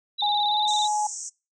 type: tone with vibrato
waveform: sine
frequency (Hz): 3776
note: A#7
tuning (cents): +22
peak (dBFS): -24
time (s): 0.18-0.88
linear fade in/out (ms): 20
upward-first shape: square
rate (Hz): 18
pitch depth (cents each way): 62
type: tone with pitch glide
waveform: sine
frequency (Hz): 830 to 842.1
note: G#5 to G#5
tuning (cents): -1 to +24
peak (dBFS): -22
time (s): 0.22-1.07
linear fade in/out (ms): 5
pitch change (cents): +25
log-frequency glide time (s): 0.48-0.55
type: band-pass noise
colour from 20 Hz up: white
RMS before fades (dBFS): -35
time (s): 0.67-1.3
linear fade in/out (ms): 20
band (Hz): 5700 to 8100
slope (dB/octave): 96
effects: noise-tail reverb RT60 0.3 s tail -25 dB re dry